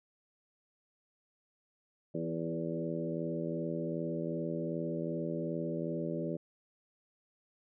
harmonic tone with a mistuned harmonic, 82.6 Hz, E2, 4 cents sharp, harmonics 2 / 3 / 4 / 5 / 6 / 7, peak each -38 / -41 / -39 / -42 / -43 / -41 dBFS, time 2.14-6.37 s, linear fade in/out 10 ms, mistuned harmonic 5, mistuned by -16 cents, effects none

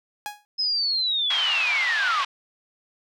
sawtooth tone with exponential decay, 830.6 Hz, G#5, in tune, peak -23 dBFS, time 0.26-0.45 s, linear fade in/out 0 ms, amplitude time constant 40 ms
sine linear sweep, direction down, 5150 to 1046.5 Hz, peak -21 dBFS, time 0.58-2.24 s, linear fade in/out 20 ms
white band-pass noise, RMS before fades -29 dBFS, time 1.3-2.25 s, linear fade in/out 5 ms, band 830 to 3800 Hz, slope 24 dB/octave
effects none

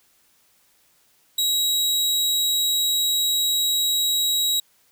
sawtooth tone, 3845 Hz, B7, 47 cents flat, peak -16 dBFS, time 1.38-4.6 s, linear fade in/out 5 ms, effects white hiss -61 dBFS RMS until 4.91 s

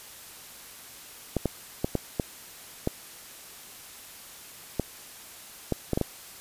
clicks, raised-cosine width 2 ms, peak -11 dBFS, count 11, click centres 1.367 / 1.457 / 1.845 / 1.953 / 2.198 / 2.874 / 4.797 / 5.723 / 5.933 / 5.975 / 6.013 s, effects white hiss -46 dBFS RMS until 6.4 s + resampled to 32000 Hz

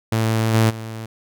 sawtooth tone with level steps, 111.6 Hz, A2, 25 cents sharp, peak -13 / -9 / -25 dBFS, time 0.12-1.06 s, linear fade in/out 5 ms, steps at 0.53 / 0.69 s, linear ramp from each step 20 ms, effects none

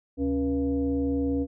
sine tone with frequency modulation, 277.2 Hz, C#4, in tune, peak -23 dBFS, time 0.17-1.47 s, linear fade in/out 50 ms, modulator 204 Hz, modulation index 0.82, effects none

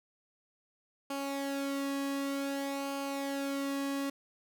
sawtooth tone with flanger, 277.2 Hz, C#4, in tune, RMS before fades -35 dBFS, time 1.1-4.1 s, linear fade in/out 5 ms, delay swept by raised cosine 0.53 to 1.39 ms, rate 0.54 Hz, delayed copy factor -0.55, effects none

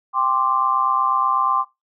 sine chord, G suspended fourth, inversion none, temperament equal with one note detuned, 790.8 / 1046.5 / 1174.7 Hz, G5 / C6 / D6, +15 / 0 / 0 cents, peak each -25 / -19 / -20 dBFS, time 0.13-1.65 s, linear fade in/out 50 ms, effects noise-tail reverb RT60 0.2 s tail -19 dB re dry

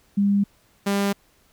sine / sawtooth tone pair in turn, 200.9 / 199.79 Hz, G3 / G3, +43 / +33 cents, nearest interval unison, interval 10 cents, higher first, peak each -16 dBFS, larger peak neither, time 0.17-0.44 / 0.86-1.13 s, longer neither, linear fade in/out 10 ms, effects pink hiss -60 dBFS RMS until 1.52 s

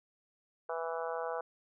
harmonic tone, 164.81 Hz, E3, in tune, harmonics 3 / 4 / 5 / 6 / 7 / 8 / 9, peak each -38 / -40 / -42 / -44 / -45 / -46 / -47 dBFS, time 0.69-1.41 s, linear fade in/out 5 ms, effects none

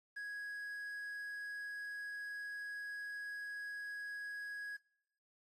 triangle tone with quantisation, 1661.2 Hz, G#6, in tune, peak -40 dBFS, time 0.16-4.77 s, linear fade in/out 10 ms, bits 11, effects noise-tail reverb RT60 0.9 s tail -26 dB re dry + AAC 32 kbps

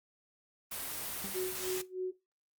white noise, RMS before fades -39 dBFS, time 0.71-1.82 s, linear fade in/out 10 ms
35% pulse tone with exponential decay, 194.4 Hz, G3, 14 cents flat, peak -36 dBFS, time 1.24-1.4 s, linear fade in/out 2 ms, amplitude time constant 33 ms
sine tone with tremolo, 370 Hz, F#4, in tune, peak -31 dBFS, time 1.34-2.12 s, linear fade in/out 20 ms, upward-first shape sine, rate 3.2 Hz, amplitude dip 90%
effects noise-tail reverb RT60 0.2 s tail -17 dB re dry + Opus 32 kbps

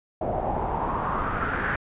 pink noise with low-pass filter sweep, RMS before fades -27 dBFS, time 0.21-1.76 s, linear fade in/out 5 ms, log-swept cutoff 650 to 1700 Hz, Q 4.5, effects resampled to 8000 Hz

